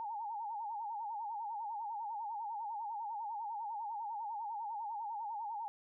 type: tone with vibrato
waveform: sine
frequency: 868 Hz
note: A5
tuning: 24 cents flat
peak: -38 dBFS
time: 0-5.68 s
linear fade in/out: 0 ms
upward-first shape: sine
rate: 10 Hz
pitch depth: 120 cents each way
effects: none